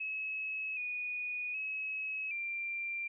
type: tone with pitch steps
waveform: sine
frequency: 2575 / 2467 / 2566 / 2370 Hz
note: E7 / D#7 / E7 / D7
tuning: -41 / -15 / -47 / +15 cents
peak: -35 dBFS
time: 0-3.08 s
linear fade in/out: 10 ms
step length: 770 ms
effects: none